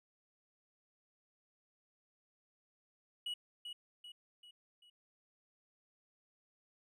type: tone with echo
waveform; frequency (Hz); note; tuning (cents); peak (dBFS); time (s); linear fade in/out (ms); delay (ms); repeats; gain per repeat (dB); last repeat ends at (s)
triangle; 2921; F#7; -23; -36; 3.26-3.34; 5; 390; 4; -6; 4.9
effects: none